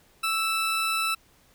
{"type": "tone", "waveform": "20% pulse", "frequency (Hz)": 1318.5, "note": "E6", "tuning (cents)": 0, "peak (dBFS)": -19, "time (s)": [0.23, 1.15], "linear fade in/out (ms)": 10, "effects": ["pink hiss -60 dBFS RMS until 1.54 s"]}